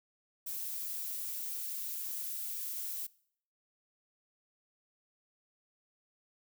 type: noise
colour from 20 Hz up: violet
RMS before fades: -39 dBFS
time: 0.46-3.07 s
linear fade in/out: 10 ms
effects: noise-tail reverb RT60 0.6 s tail -22 dB re dry